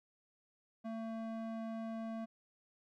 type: tone with band-pass filter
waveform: square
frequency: 224.7 Hz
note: A3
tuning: 37 cents sharp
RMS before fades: -42 dBFS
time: 0.84-2.26 s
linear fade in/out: 20 ms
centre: 470 Hz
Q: 1.2
effects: none